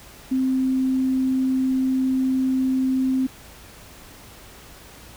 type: tone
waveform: sine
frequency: 261.2 Hz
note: C4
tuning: 3 cents flat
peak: -18 dBFS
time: 0.31-3.27 s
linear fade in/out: 10 ms
effects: added 56 Hz sine -53 dBFS peak until 5.16 s + pink hiss -45 dBFS RMS until 5.16 s